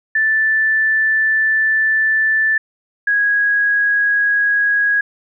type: tone pair in turn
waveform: sine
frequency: 1760 / 1655 Hz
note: A6 / G#6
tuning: 0 / -6 cents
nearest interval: minor second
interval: 106 cents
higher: first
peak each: -12 dBFS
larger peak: neither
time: 0.15-2.58 / 3.07-5.01 s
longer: first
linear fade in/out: 5 ms
effects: none